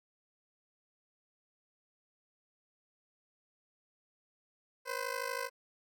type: ring-modulated tone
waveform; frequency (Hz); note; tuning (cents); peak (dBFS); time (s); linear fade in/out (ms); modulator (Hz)
15% pulse; 512; C5; -38; -26; 4.85-5.5; 50; 26.3
effects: none